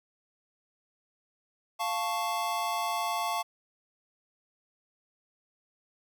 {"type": "chord", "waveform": "square", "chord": "F augmented", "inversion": "none", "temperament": "equal", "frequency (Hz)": [698.5, 880, 1108.7], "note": ["F5", "A5", "C#6"], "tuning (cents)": [0, 0, 0], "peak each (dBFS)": -34, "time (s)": [1.79, 3.43], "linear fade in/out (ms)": 20, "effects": []}